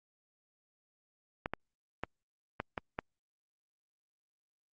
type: clicks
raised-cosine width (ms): 0.5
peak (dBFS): -19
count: 6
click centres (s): 1.459 / 1.536 / 2.036 / 2.601 / 2.778 / 2.989
effects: Opus 48 kbps